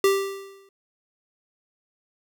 square tone with exponential decay, 392 Hz, G4, in tune, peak -15 dBFS, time 0.04-0.69 s, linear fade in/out 2 ms, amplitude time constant 140 ms, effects none

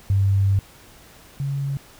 sine tone pair in turn, 98 / 139.19 Hz, G2 / C#3, 0 / +7 cents, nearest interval tritone, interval 607 cents, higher second, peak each -15 / -22 dBFS, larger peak first, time 0.1-0.59 / 1.4-1.77 s, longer first, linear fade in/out 0 ms, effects pink hiss -48 dBFS RMS until 1.99 s

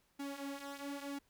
sawtooth tone with flanger, 280.4 Hz, C#4, 20 cents sharp, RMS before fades -44 dBFS, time 0.19-1.19 s, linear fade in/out 10 ms, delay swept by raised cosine 1.9 to 7.6 ms, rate 1 Hz, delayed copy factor -0.7, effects pink hiss -74 dBFS RMS until 1.29 s

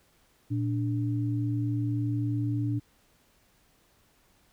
sine tone pair together, 116.1 / 292.6 Hz, A#2 / D4, -7 / -6 cents, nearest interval octave + major third, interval 1601 cents, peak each -27 / -31 dBFS, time 0.5-2.8 s, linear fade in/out 20 ms, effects pink hiss -65 dBFS RMS until 4.52 s

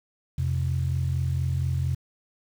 sine tone pair together, 86.5 / 130.81 Hz, F2 / C3, -16 / 0 cents, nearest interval perfect fifth, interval 716 cents, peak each -25 dBFS, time 0.38-1.95 s, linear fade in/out 5 ms, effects tanh soft clip ceiling -16 dBFS + 8-bit

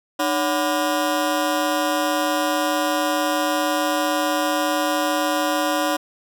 20% pulse ring-modulated tone, 435.4 Hz, A4, 18 cents flat, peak -11 dBFS, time 0.19-5.97 s, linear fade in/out 10 ms, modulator 131 Hz, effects none

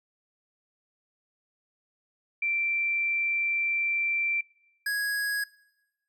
sine / square tone pair in turn, 2349 / 1661 Hz, D7 / G#6, 0 / 0 cents, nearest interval tritone, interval 600 cents, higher first, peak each -25 / -27 dBFS, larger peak first, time 2.42-4.41 / 4.86-5.44 s, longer first, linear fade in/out 5 ms, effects noise-tail reverb RT60 1.0 s tail -23 dB re dry

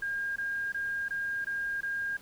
sine tone bursts, 1614 Hz, G#6, 50 cents flat, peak -30 dBFS, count 6, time 0.02-2.17 s, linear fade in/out 5 ms, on 340 ms, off 22 ms, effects pink hiss -55 dBFS RMS until 2.21 s

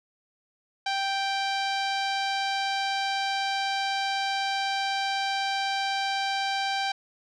sawtooth tone with low-pass filter, 784 Hz, G5, in tune, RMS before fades -28 dBFS, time 0.86-6.92 s, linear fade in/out 5 ms, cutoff 4500 Hz, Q 2, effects none

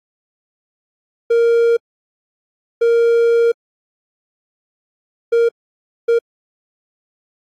triangle tone bursts at uneven times, 466.2 Hz, A#4, in tune, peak -8 dBFS, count 4, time 1.3-1.77 / 2.81-3.52 / 5.32-5.49 / 6.08-6.19 s, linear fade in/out 10 ms, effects AAC 64 kbps

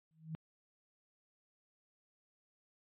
sine tone with exponential growth, 159.5 Hz, D#3, 43 cents sharp, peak -36 dBFS, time 0.11-0.35 s, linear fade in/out 0 ms, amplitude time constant 52 ms, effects resampled to 8000 Hz

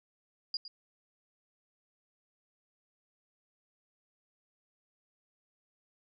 sine tone with echo, 4849 Hz, D#8, 45 cents flat, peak -31 dBFS, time 0.54-0.57 s, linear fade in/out 2 ms, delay 110 ms, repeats 1, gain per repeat -12 dB, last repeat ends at 0.68 s, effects none

